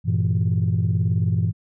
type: chord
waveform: sine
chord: E diminished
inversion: first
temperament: equal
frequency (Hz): 98 / 116.54 / 164.81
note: G2 / Bb2 / E3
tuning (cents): 0 / 0 / 0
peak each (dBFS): -20 / -21 / -22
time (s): 0.04-1.53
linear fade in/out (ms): 50
effects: tanh soft clip ceiling -12 dBFS